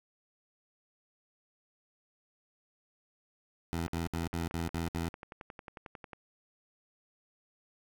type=tone bursts; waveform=15% pulse; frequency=83.7 Hz; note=E2; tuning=27 cents sharp; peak=-26 dBFS; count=7; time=3.73-5.088 s; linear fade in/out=0 ms; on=140 ms; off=63 ms
type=click train; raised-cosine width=0.5 ms; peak=-29 dBFS; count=27; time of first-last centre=3.79-6.132 s; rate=11.1 Hz
effects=none